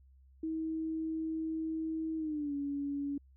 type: tone with pitch glide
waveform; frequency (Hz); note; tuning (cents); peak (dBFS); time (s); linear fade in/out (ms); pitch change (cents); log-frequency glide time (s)
sine; 320 to 283.4; D#4 to C#4; +49 to +38; -33; 0.43-3.18; 5; -211; 2.17-2.54
effects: added 66 Hz sine -58 dBFS peak until 3.36 s